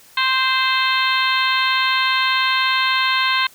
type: harmonic tone with a mistuned harmonic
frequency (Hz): 523.3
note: C5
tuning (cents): 0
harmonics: 2 / 3 / 4 / 5 / 6 / 7 / 8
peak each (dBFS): -20 / -22 / -23 / -24 / -25 / -25 / -26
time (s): 0.17-3.47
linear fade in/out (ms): 5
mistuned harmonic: 4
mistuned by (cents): -16
effects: white hiss -48 dBFS RMS until 3.54 s